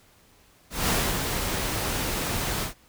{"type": "noise with ADSR envelope", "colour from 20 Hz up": "pink", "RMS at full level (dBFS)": -23, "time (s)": [0.7, 2.74], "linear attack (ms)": 180, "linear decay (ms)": 290, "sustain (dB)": -5, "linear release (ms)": 120, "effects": ["pink hiss -58 dBFS RMS until 2.88 s"]}